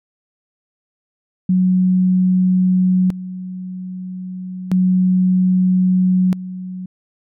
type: tone with tremolo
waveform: sine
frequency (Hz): 184.2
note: F#3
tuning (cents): -7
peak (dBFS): -11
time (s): 1.49-6.86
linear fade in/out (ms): 5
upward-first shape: square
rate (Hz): 0.31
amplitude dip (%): 80
effects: none